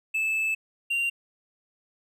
triangle tone pair in turn, 2622 / 2770 Hz, E7 / F7, -10 / -15 cents, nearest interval minor second, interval 95 cents, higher second, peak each -22 dBFS, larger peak neither, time 0.14-0.55 / 0.9-1.1 s, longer first, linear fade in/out 10 ms, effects none

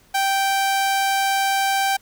sawtooth tone, 782 Hz, G5, 4 cents flat, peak -14 dBFS, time 0.14-1.97 s, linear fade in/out 10 ms, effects pink hiss -55 dBFS RMS until 2.01 s

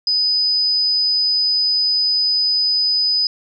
sine tone, 4995 Hz, D#8, 6 cents sharp, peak -14 dBFS, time 0.07-3.27 s, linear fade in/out 2 ms, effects none

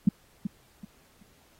sine tone with echo, 200 Hz, G3, 35 cents sharp, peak -14 dBFS, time 0.07-0.09 s, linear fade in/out 5 ms, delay 380 ms, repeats 3, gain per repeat -11 dB, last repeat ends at 1.23 s, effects pink hiss -62 dBFS RMS until 1.59 s + AAC 48 kbps

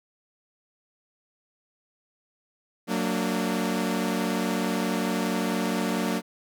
sawtooth chord, Gb augmented, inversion none, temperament equal with one note detuned, 185 / 229.5 / 293.7 Hz, Gb3 / Bb3 / D4, 0 / -27 / 0 cents, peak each -25 / -24 / -27 dBFS, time 2.87-6.22 s, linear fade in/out 50 ms, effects none

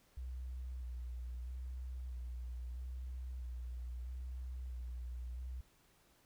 sine tone with vibrato, 62 Hz, B1, 7 cents sharp, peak -40 dBFS, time 0.17-5.61 s, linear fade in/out 5 ms, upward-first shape square, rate 0.77 Hz, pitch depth 31 cents each way, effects tanh soft clip ceiling -37 dBFS + pink hiss -70 dBFS RMS until 6.25 s

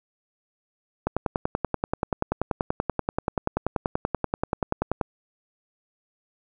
click train, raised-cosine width 1 ms, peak -9 dBFS, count 42, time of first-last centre 1.07-5.012 s, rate 10.4 Hz, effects none

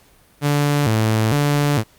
sawtooth tone with vibrato, 126.4 Hz, B2, 41 cents sharp, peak -11 dBFS, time 0.41-1.84 s, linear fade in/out 50 ms, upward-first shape square, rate 1.1 Hz, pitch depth 240 cents each way, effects pink hiss -53 dBFS RMS until 1.98 s + Opus 48 kbps

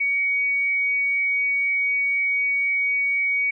sine tone, 2249 Hz, C#7, 24 cents sharp, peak -19 dBFS, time 0-3.51 s, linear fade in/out 10 ms, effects none

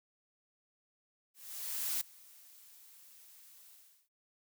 blue noise with ADSR envelope, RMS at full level -34 dBFS, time 1.34-4.09 s, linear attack 670 ms, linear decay 4 ms, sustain -24 dB, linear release 380 ms, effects noise-tail reverb RT60 0.1 s tail -25 dB re dry

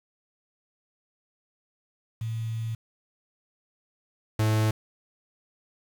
sine / 45% pulse tone pair in turn, 113 / 108.67 Hz, A2 / A2, +47 / -21 cents, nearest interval minor second, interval 68 cents, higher first, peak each -28 / -21 dBFS, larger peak second, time 2.21-2.75 / 4.39-4.71 s, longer first, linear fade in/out 5 ms, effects 8-bit

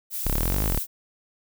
violet noise, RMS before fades -30 dBFS, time 0.1-0.87 s, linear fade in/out 50 ms
sawtooth linear two-way sweep, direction up then down, 30 to 55 to 30 Hz, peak -19 dBFS, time 0.25-0.79 s, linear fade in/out 10 ms, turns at 0.65 s
effects none

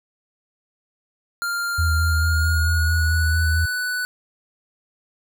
square tone with pitch glide, 1396.9 to 1488.5 Hz, F6 to F#6, 0 to +10 cents, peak -23 dBFS, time 1.42-4.05 s, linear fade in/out 0 ms, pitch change +110 cents, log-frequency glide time 2.03-3.43 s
sine tone with vibrato, 80.8 Hz, E2, 34 cents flat, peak -17 dBFS, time 1.78-3.66 s, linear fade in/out 10 ms, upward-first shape square, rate 4.5 Hz, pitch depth 28 cents each way
effects none

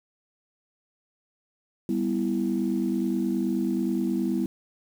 sine chord, E minor, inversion first, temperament just, 197.78 / 247.2 / 329.6 Hz, G3 / B3 / E4, +16 / +2 / 0 cents, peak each -27 dBFS, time 1.89-4.46 s, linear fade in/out 2 ms, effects tanh soft clip ceiling -15 dBFS + 8-bit

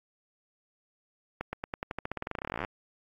accelerating click train, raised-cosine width 0.5 ms, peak -18 dBFS, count 29, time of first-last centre 1.41-2.648 s, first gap 120 ms, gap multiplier 0.91, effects AAC 64 kbps

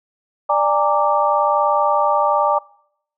sine tone cluster, 591 / 815 / 916 / 1172 Hz, D5 / G#5 / A#5 / D6, +11 / -33 / -31 / -4 cents, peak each -19 dBFS, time 0.49-2.59 s, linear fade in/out 10 ms, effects noise-tail reverb RT60 0.7 s tail -24 dB re dry

